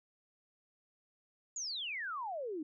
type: exponential sweep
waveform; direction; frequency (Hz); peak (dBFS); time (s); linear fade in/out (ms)
sine; down; 7040 to 290.7; -37; 1.56-2.63; 5
effects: none